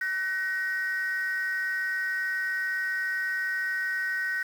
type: tone pair together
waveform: sine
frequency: 1511 / 1883.6 Hz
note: F#6 / A#6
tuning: +36 / +18 cents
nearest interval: major third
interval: 382 cents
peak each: -28 dBFS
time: 0.01-4.43 s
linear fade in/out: 5 ms
effects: tanh soft clip ceiling -22 dBFS + 8-bit